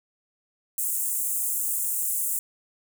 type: high-pass noise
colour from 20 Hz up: pink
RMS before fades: -27 dBFS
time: 0.78-2.39 s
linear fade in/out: 2 ms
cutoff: 7600 Hz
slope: 48 dB/octave
effects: none